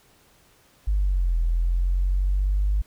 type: linear two-way sweep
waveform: sine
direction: down then up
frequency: 51.91 to 41.2 to 51 Hz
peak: -18 dBFS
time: 0.87-2.82 s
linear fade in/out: 10 ms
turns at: 1.39 s
effects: tanh soft clip ceiling -14 dBFS + pink hiss -58 dBFS RMS until 2.86 s